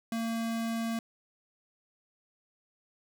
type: tone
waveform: square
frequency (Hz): 228.1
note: A#3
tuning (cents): -37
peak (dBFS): -31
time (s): 0.12-0.99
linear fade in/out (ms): 2
effects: none